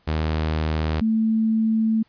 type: tone pair in turn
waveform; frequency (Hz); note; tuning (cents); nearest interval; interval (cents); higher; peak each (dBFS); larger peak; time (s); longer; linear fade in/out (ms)
sawtooth / sine; 78.3 / 221.5; D#2 / A3; +11 / +12; octave + tritone; 1801; second; -17; neither; 0.07-1.01 / 1.01-2.03; second; 10
effects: pink hiss -62 dBFS RMS until 2.08 s + resampled to 11025 Hz